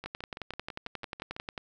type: two click trains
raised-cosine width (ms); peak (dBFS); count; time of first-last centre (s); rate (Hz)
0.3; -24 / -20; 9 / 18; 0.04-1.365 / 0.06-1.578; 6.04 / 11.2
effects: none